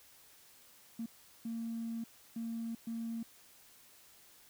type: tone bursts at uneven times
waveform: triangle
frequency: 228.8 Hz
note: A#3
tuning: 32 cents flat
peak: -33 dBFS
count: 4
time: 0.99-1.06 / 1.45-2.04 / 2.36-2.75 / 2.87-3.23 s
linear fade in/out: 5 ms
effects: tanh soft clip ceiling -34 dBFS + white hiss -61 dBFS RMS until 4.49 s